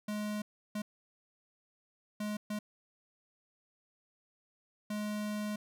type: tone bursts at uneven times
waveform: square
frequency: 210 Hz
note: G#3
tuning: 19 cents sharp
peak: -35 dBFS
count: 5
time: 0.08-0.42 / 0.75-0.82 / 2.2-2.37 / 2.5-2.59 / 4.9-5.56 s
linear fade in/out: 5 ms
effects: none